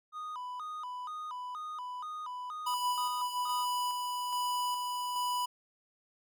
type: tone with vibrato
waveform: triangle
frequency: 1108.7 Hz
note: C#6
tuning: in tune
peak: -36 dBFS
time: 0.12-3.66 s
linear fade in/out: 50 ms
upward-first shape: square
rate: 2.1 Hz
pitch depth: 190 cents each way
type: tone with tremolo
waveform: square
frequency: 987.8 Hz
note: B5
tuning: in tune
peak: -31 dBFS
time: 2.66-5.46 s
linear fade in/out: 10 ms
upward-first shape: square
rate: 1.2 Hz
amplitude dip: 30%
effects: none